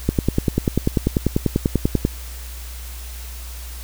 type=click train; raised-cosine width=3 ms; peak=-3 dBFS; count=21; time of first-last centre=0.09-2.051 s; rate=10.2 Hz; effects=added 60 Hz sine -31 dBFS peak until 3.83 s + white hiss -39 dBFS RMS until 3.83 s